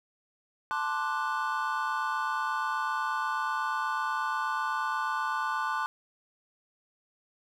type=chord; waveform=triangle; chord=D dominant seventh; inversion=second; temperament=equal; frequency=880 / 1046.5 / 1174.7 / 1480 Hz; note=A5 / C6 / D6 / F#6; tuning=0 / 0 / 0 / 0 cents; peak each=-32 dBFS; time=0.71-5.86 s; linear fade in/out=0 ms; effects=none

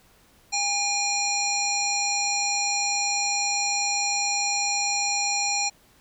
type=harmonic tone with a mistuned harmonic; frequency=810 Hz; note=G#5; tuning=43 cents flat; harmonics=1 / 3 / 5 / 7 / 9; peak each=-29 / -29 / -29 / -29 / -29 dBFS; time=0.52-5.7 s; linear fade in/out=20 ms; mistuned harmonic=5; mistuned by=+62 cents; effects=pink hiss -58 dBFS RMS until 6 s

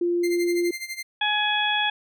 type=tone; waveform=sine; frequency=347.9 Hz; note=F4; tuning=7 cents flat; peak=-20 dBFS; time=0.01-0.71 s; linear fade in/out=5 ms
type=tone with tremolo; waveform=sawtooth; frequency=2093 Hz; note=C7; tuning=in tune; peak=-25 dBFS; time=0.23-1.03 s; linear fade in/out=10 ms; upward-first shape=sine; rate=12 Hz; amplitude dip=80%
type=harmonic tone; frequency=840 Hz; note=G#5; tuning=19 cents sharp; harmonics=1 / 2 / 3 / 4; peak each=-26 / -26 / -28 / -25 dBFS; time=1.21-1.9 s; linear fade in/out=5 ms
effects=none

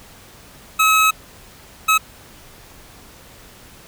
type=tone bursts at uneven times; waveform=25% pulse; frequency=1284 Hz; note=E6; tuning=46 cents flat; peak=-8 dBFS; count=2; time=0.79-1.11 / 1.88-1.98 s; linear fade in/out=10 ms; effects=pink hiss -44 dBFS RMS until 3.87 s

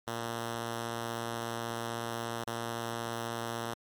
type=tone with dropouts; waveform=5% pulse; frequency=116.3 Hz; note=A#2; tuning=4 cents flat; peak=-23 dBFS; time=0.07-3.74 s; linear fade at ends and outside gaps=5 ms; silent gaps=2.44-2.47 s; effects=MP3 96 kbps

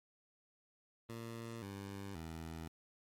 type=tone with pitch steps; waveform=15% pulse; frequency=115.4 / 99 / 81.2 Hz; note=A#2 / G2 / E2; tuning=-17 / +18 / -26 cents; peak=-38 dBFS; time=1.09-2.68 s; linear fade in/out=5 ms; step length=530 ms; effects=MP3 64 kbps

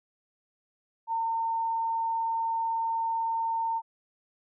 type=tone; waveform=sine; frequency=909 Hz; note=A#5; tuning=44 cents flat; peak=-26 dBFS; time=1.07-3.82 s; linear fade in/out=50 ms; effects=none

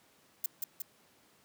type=noise with echo; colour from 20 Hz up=violet; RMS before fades=-32 dBFS; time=0.44-0.46 s; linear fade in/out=2 ms; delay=180 ms; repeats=2; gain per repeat=-3 dB; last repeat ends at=0.82 s; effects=pink hiss -65 dBFS RMS until 1.44 s + high-pass 150 Hz 12 dB/octave

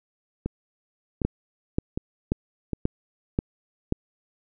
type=two click trains; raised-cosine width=3 ms; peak=-9 / -14 dBFS; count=6 / 4; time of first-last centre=1.25-3.924 / 0.46-2.733 s; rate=1.87 / 1.32 Hz; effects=none

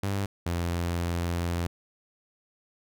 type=tone pair in turn; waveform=sawtooth; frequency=99 / 86.04 Hz; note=G2 / F2; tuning=+18 / -25 cents; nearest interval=major second; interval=243 cents; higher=first; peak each=-23 dBFS; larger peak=neither; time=0.03-0.26 / 0.46-1.67 s; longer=second; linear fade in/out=5 ms; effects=none

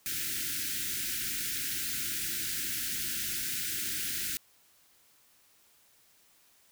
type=band-stop noise; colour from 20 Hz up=white; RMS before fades=-34 dBFS; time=0.06-4.37 s; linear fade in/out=0 ms; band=380 to 1400 Hz; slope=96 dB/octave; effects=white hiss -64 dBFS RMS until 6.71 s

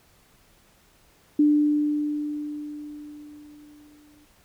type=tone with exponential decay; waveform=sine; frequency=296.9 Hz; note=D4; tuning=19 cents sharp; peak=-14 dBFS; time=1.39-4.25 s; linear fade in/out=5 ms; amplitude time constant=620 ms; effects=pink hiss -59 dBFS RMS until 4.44 s

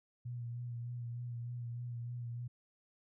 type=tone with vibrato; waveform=sine; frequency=120 Hz; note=B2; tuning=49 cents flat; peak=-39 dBFS; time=0.25-2.48 s; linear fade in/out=10 ms; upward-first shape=sine; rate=3.3 Hz; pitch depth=29 cents each way; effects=none

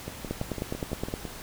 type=two click trains; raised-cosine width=2 ms; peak=-21 / -16 dBFS; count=8 / 9; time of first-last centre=0.08-1.253 / 0.31-1.139 s; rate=5.97 / 9.65 Hz; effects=pink hiss -42 dBFS RMS until 1.42 s

